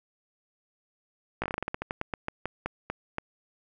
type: slowing click train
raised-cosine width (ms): 0.5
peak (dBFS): -15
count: 19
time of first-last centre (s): 1.42-3.184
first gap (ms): 17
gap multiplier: 1.18
effects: none

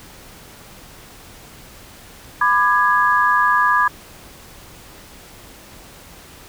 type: chord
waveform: sine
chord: G# diminished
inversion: first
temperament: just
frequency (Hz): 996.7 / 1196.1 / 1661.2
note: B5 / D6 / G#6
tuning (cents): +16 / +31 / 0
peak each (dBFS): -17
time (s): 2.41-3.88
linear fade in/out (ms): 5
effects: pink hiss -42 dBFS RMS until 6.48 s

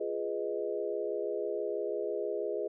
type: chord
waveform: sine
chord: F half-diminished seventh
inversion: none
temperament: equal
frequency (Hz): 349.2 / 415.3 / 493.9 / 622.3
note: F4 / Ab4 / Cb5 / Eb5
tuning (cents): 0 / 0 / 0 / 0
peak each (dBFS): -39 / -34 / -38 / -38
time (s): 0-2.68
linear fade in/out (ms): 10
effects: none

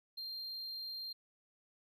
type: tone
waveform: triangle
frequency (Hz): 4186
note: C8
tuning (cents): 0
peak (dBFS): -40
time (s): 0.17-1.13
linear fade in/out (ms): 10
effects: none

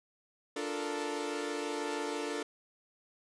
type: chord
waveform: sawtooth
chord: Bb major seventh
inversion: first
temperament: equal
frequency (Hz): 293.7 / 349.2 / 440 / 466.2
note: D4 / F4 / A4 / Bb4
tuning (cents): 0 / 0 / 0 / 0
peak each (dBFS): -35 / -38 / -34 / -38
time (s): 0.56-2.43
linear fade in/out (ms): 5
effects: resampled to 22050 Hz

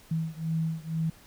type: beating tone pair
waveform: sine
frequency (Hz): 160.6 / 162.7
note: E3 / E3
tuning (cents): -45 / -22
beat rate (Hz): 2.1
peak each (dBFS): -30 / -31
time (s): 0.11-1.1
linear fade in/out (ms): 5
effects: pink hiss -55 dBFS RMS until 1.26 s

